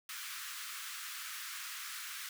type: high-pass noise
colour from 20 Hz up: pink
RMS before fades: -44 dBFS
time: 0.09-2.29 s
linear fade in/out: 2 ms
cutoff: 1200 Hz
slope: 48 dB/octave
effects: none